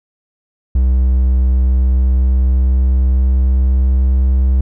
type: tone with pitch glide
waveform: triangle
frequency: 63.7 to 65 Hz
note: C2 to C2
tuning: -46 to -11 cents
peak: -7 dBFS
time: 0.75-4.61 s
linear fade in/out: 5 ms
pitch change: +35 cents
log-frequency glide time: 1.5-4.35 s
effects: none